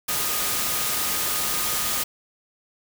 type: tone in noise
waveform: sine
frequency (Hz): 1237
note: D#6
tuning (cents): -10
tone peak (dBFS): -36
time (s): 0.08-2.04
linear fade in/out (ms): 10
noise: white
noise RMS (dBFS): -25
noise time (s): 0.08-2.04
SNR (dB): -14
effects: none